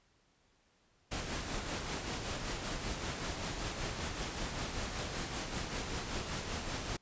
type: noise with tremolo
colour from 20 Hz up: pink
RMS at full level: -37 dBFS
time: 1.11-6.97 s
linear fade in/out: 10 ms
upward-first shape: sine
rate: 5.2 Hz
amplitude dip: 40%
effects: pink hiss -71 dBFS RMS until 7.01 s + resampled to 16000 Hz